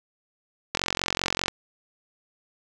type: click train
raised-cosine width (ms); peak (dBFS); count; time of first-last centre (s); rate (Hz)
0.2; -6; 34; 0.75-1.482; 45.1
effects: none